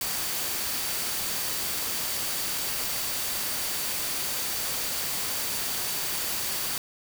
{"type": "tone in noise", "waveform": "sine", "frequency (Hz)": 4588, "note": "D8", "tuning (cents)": -41, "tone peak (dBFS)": -40, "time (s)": [0.01, 6.78], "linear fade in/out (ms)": 2, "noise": "white", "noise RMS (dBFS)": -30, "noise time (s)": [0.01, 6.78], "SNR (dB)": -13, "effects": []}